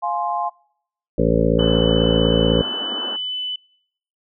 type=chord; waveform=sine; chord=F minor; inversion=none; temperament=just; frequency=698.5 / 838.1 / 1047.7 Hz; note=F5 / Ab5 / C6; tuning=0 / +16 / +2 cents; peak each=-24 dBFS; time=0.02-0.5 s; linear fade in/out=20 ms
type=harmonic tone; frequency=56 Hz; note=A1; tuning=31 cents sharp; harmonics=1 / 2 / 3 / 4 / 5 / 7 / 8 / 9 / 10; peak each=-23 / -26 / -21 / -23 / -23 / -25 / -22 / -21 / -25 dBFS; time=1.18-2.62 s; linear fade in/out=5 ms
type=band-pass noise; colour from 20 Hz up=pink; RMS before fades=-32 dBFS; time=1.58-3.17 s; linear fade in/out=20 ms; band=210 to 1700 Hz; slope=96 dB/octave
type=tone; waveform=sine; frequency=3001 Hz; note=F#7; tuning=24 cents sharp; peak=-23 dBFS; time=1.59-3.56 s; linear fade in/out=5 ms
effects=noise-tail reverb RT60 0.7 s tail -26 dB re dry